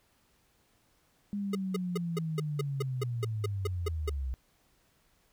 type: linear sweep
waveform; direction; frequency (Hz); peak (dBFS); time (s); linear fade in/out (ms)
sine; down; 205.1 to 61.74; -31; 1.33-4.34; 0
type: tone bursts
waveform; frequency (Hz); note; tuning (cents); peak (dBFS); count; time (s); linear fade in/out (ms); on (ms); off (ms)
square; 414.9; G#4; -2; -30; 13; 1.53-4.096; 5; 22; 190
effects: pink hiss -69 dBFS RMS until 5.32 s